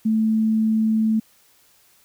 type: tone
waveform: sine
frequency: 219.8 Hz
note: A3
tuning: 2 cents flat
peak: -16 dBFS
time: 0.05-1.2 s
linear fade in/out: 10 ms
effects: white hiss -57 dBFS RMS until 2.04 s